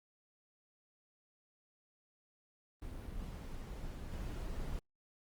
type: noise with level steps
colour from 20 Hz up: brown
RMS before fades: -44 / -41 dBFS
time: 2.82-4.79 s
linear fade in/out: 0 ms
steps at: 4.12 s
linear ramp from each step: 5 ms
effects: Opus 24 kbps